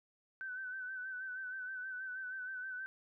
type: tone with vibrato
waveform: sine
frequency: 1521 Hz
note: F#6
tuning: 47 cents sharp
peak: -40 dBFS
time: 0.41-2.86 s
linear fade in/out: 0 ms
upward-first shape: sine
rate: 6.3 Hz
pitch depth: 44 cents each way
effects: none